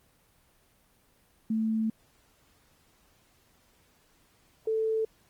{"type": "tone pair in turn", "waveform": "sine", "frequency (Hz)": [220.9, 441.8], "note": ["A3", "A4"], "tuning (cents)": [7, 7], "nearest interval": "octave", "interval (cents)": 1200, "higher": "second", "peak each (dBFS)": -25, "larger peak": "neither", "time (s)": [[1.5, 1.9], [4.67, 5.05]], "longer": "first", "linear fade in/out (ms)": 5, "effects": ["pink hiss -65 dBFS RMS until 5.29 s", "Opus 24 kbps"]}